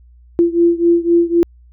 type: beating tone pair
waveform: sine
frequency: 340 / 343.9 Hz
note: F4 / F4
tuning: -46 / -27 cents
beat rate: 3.9 Hz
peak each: -12 / -14 dBFS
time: 0.39-1.43 s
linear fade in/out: 0 ms
effects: added 60 Hz sine -42 dBFS peak until 1.72 s